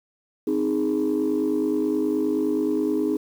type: chord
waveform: sine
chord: Ab major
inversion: first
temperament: equal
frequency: 261.6 / 311.1 / 415.3 Hz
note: C4 / Eb4 / Ab4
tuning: 0 / 0 / 0 cents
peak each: -25 / -22 / -24 dBFS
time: 0.47-3.17 s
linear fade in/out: 5 ms
effects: tanh soft clip ceiling -15 dBFS + 8-bit